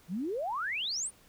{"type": "exponential sweep", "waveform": "sine", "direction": "up", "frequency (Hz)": [158.4, 9760], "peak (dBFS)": -31, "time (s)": [0.08, 1.11], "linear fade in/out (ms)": 50, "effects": ["pink hiss -61 dBFS RMS until 1.28 s"]}